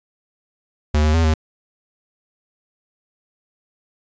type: tone with pitch steps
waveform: square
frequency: 75.6 / 77 / 82.2 / 78.6 Hz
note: D#2 / D#2 / E2 / D#2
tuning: -49 / -17 / -4 / +18 cents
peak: -14 dBFS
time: 0.94-1.34 s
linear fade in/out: 5 ms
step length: 100 ms
effects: resampled to 16000 Hz + 9-bit